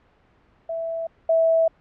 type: tone pair in turn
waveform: sine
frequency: 659.3 / 654 Hz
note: E5 / E5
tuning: 0 / -14 cents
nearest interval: unison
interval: 14 cents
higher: first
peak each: -25 / -15 dBFS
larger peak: second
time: 0.69-1.07 / 1.29-1.68 s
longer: second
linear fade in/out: 5 ms
effects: pink hiss -59 dBFS RMS until 1.8 s + low-pass 2000 Hz 12 dB/octave